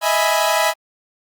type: chord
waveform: sawtooth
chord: E major seventh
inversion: third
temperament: equal with one note detuned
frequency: 627.3 / 659.3 / 830.6 / 987.8 Hz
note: D#5 / E5 / G#5 / B5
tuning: +14 / 0 / 0 / 0 cents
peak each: -17 dBFS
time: 0.01-0.74 s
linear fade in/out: 50 ms
effects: Opus 48 kbps